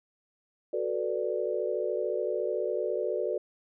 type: chord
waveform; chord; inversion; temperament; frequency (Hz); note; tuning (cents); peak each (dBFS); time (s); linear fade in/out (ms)
sine; B minor seventh; second; equal; 370 / 440 / 493.9 / 587.3; F#4 / A4 / B4 / D5; 0 / 0 / 0 / 0; -33; 0.73-3.38; 5
effects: none